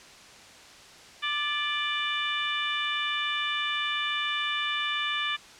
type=harmonic tone with a mistuned harmonic; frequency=591 Hz; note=D5; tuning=11 cents sharp; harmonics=2 / 3 / 4 / 5 / 6; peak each=-33 / -33 / -33 / -33 / -33 dBFS; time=1.22-5.37 s; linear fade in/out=20 ms; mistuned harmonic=3; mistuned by=-32 cents; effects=white hiss -49 dBFS RMS until 5.59 s + low-pass 6000 Hz 12 dB/octave